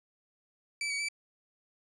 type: tone with pitch steps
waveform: sawtooth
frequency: 2314 / 2262 / 2316 Hz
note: D7 / C#7 / D7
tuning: -26 / +34 / -25 cents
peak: -28 dBFS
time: 0.81-1.086 s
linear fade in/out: 2 ms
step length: 92 ms
effects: resampled to 22050 Hz

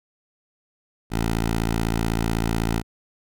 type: tone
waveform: 10% pulse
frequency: 56 Hz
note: A1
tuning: 31 cents sharp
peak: -13 dBFS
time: 1.1-2.83 s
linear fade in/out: 50 ms
effects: none

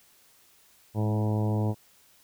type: harmonic tone with a mistuned harmonic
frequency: 107.2 Hz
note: A2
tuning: 45 cents flat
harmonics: 1 / 2 / 3 / 4 / 5 / 6 / 7 / 8 / 9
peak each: -25 / -31 / -35 / -37 / -39 / -41 / -42 / -43 / -44 dBFS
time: 0.94-1.75 s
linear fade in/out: 50 ms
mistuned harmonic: 2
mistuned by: -20 cents
effects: white hiss -60 dBFS RMS until 2.23 s

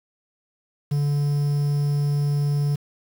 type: tone with quantisation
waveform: triangle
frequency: 144.4 Hz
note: D3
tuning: 29 cents flat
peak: -17 dBFS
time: 0.91-2.76 s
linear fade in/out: 10 ms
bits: 7
effects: none

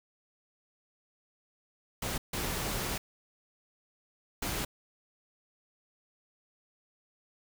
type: noise bursts at uneven times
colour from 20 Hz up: pink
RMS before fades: -34 dBFS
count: 3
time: 2.02-2.18 / 2.33-2.98 / 4.42-4.65 s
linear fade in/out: 5 ms
effects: none

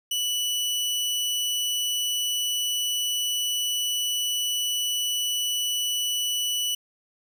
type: tone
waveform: sawtooth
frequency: 2960 Hz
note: F#7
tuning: in tune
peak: -21 dBFS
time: 0.11-6.75 s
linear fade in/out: 5 ms
effects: none

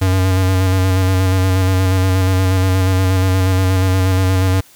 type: tone with vibrato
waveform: square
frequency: 93.7 Hz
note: F#2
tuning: 22 cents sharp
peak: -12 dBFS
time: 0.01-4.61 s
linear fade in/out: 10 ms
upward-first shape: square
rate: 8.4 Hz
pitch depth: 23 cents each way
effects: white hiss -46 dBFS RMS until 4.75 s

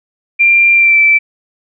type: tone with pitch glide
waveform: sine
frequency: 2379 to 2327 Hz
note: D7 to D7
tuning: +22 to -17 cents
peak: -5 dBFS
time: 0.39-1.19 s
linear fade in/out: 20 ms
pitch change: -39 cents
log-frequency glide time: 0.73-0.99 s
effects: none

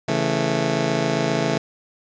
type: chord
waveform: 15% pulse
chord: A major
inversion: first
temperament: just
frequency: 137.5 / 165 / 220 Hz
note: C#3 / E3 / A3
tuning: -14 / +2 / 0 cents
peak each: -18 dBFS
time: 0.08-1.58 s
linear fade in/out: 5 ms
effects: resampled to 16000 Hz + 7-bit

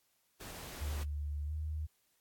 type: noise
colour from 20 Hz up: pink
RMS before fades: -47 dBFS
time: 0.4-1.04 s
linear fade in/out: 10 ms
type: tone with pitch glide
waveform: sine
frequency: 73.42 to 77.07 Hz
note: D2 to D#2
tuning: 0 to -16 cents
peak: -35 dBFS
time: 0.8-1.87 s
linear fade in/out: 20 ms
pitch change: +84 cents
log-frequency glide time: 1.46-1.52 s
effects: white hiss -75 dBFS RMS until 2.2 s + AAC 64 kbps

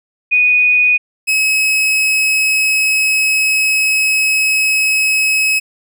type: tone pair in turn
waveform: sine / 40% pulse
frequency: 2477 / 2563 Hz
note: D#7 / E7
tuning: -8 / -49 cents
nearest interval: minor second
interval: 59 cents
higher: second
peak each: -8 / -10 dBFS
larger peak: first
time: 0.31-0.98 / 1.27-5.6 s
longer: second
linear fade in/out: 20 ms
effects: none

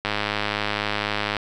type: click train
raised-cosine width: 0.3 ms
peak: -7 dBFS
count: 138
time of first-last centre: 0.05-1.367 s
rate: 104 Hz
effects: none

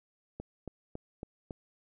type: click train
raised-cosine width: 2 ms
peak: -26 dBFS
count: 5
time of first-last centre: 0.4-1.508 s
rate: 3.61 Hz
effects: none

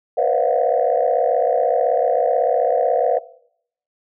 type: tone cluster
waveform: sine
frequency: 481.7 / 520 / 587 / 673 / 729 Hz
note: B4 / C5 / D5 / E5 / F#5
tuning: -43 / -11 / -1 / +36 / -26 cents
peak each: -21 dBFS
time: 0.17-3.19 s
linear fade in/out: 10 ms
effects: noise-tail reverb RT60 0.7 s tail -20 dB re dry + tanh soft clip ceiling -6 dBFS

